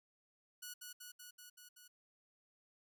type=tone with echo; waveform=5% pulse; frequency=1466 Hz; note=F#6; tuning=16 cents flat; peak=-35 dBFS; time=0.62-0.74 s; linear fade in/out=10 ms; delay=190 ms; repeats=6; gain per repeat=-2 dB; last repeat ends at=1.88 s; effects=none